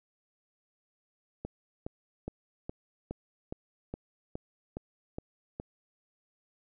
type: click train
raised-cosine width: 2 ms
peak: -23 dBFS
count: 11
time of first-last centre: 1.45-5.599 s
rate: 2.41 Hz
effects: none